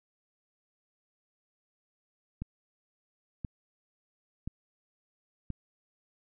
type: click train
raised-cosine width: 5 ms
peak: -23 dBFS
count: 4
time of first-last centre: 2.42-5.503 s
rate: 0.973 Hz
effects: none